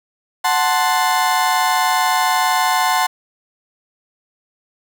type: chord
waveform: 35% pulse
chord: F# diminished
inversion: none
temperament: equal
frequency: 740 / 880 / 1046.5 Hz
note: F#5 / A5 / C6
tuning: 0 / 0 / 0 cents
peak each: -17 dBFS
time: 0.44-3.07 s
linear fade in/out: 10 ms
effects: none